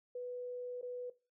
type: tone with dropouts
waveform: sine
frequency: 493.9 Hz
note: B4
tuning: in tune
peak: -39 dBFS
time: 0.15-1.1 s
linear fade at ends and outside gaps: 5 ms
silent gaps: 0.814-0.827 s
effects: noise-tail reverb RT60 0.3 s tail -18 dB re dry

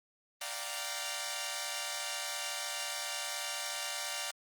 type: chord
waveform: 5% pulse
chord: G minor seventh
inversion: second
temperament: equal with one note detuned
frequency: 587.3 / 698.5 / 770.1 / 932.3 Hz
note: D5 / F5 / G5 / Bb5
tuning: 0 / 0 / -31 / 0 cents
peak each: -30 dBFS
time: 0.41-4.31 s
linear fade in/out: 5 ms
effects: Opus 24 kbps

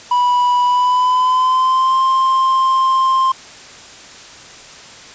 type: tone with pitch glide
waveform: triangle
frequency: 982 to 1052.5 Hz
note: B5 to C6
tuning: -10 to +10 cents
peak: -9 dBFS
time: 0.11-3.32 s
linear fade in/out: 5 ms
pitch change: +120 cents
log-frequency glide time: 0.64-2 s
effects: white hiss -37 dBFS RMS until 5.14 s + resampled to 16000 Hz

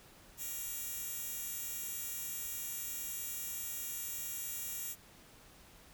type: tone with high-pass filter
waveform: 10% pulse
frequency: 469.6 Hz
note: A#4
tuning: 13 cents sharp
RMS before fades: -41 dBFS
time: 0.37-4.96 s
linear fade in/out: 50 ms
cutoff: 9400 Hz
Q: 0.54
effects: pink hiss -59 dBFS RMS until 5.93 s

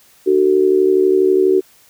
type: tone with amplitude modulation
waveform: sine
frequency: 376.2 Hz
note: F#4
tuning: 29 cents sharp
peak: -6 dBFS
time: 0.26-1.61 s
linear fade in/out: 20 ms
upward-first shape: sine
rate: 72.2 Hz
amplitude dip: 80%
effects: white hiss -50 dBFS RMS until 1.89 s

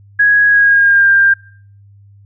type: tone with pitch glide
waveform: sine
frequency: 1661.2 to 1593.5 Hz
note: G#6 to G6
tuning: 0 to +28 cents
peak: -6 dBFS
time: 0.19-1.34 s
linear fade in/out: 10 ms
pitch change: -72 cents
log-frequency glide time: 0.47-1.09 s
effects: noise-tail reverb RT60 0.5 s tail -22 dB re dry + added 100 Hz sine -40 dBFS peak until 2.25 s

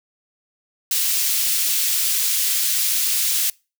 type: high-pass noise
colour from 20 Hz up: white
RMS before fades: -20 dBFS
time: 0.91-3.5 s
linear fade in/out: 2 ms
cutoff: 2900 Hz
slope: 12 dB/octave
effects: noise-tail reverb RT60 0.3 s tail -25 dB re dry

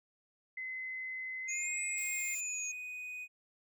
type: tone with pitch glide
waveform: sine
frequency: 2043 to 2127 Hz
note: C7 to C7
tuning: -42 to +28 cents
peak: -38 dBFS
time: 0.57-2.35 s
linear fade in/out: 5 ms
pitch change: +70 cents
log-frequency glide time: 1.43-1.58 s
type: tone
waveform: triangle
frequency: 2490 Hz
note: D#7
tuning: 1 cent sharp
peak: -39 dBFS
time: 1.47-3.28 s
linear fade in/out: 50 ms
type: linear two-way sweep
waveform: sine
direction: up then down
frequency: 6580 to 7960 to 6580 Hz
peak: -37 dBFS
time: 1.48-2.72 s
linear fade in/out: 10 ms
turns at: 1.82 s
type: noise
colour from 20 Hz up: blue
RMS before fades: -49 dBFS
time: 1.97-2.41 s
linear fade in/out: 10 ms
effects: none

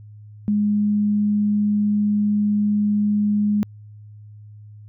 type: tone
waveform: sine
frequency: 207.7 Hz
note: G#3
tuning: in tune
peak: -16 dBFS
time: 0.48-3.63 s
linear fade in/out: 0 ms
effects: added 105 Hz sine -39 dBFS peak until 4.88 s

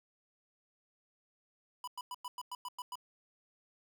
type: tone bursts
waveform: square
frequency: 990 Hz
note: B5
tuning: 4 cents sharp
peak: -40 dBFS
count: 9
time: 1.84-2.955 s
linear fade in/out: 2 ms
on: 35 ms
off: 100 ms
effects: none

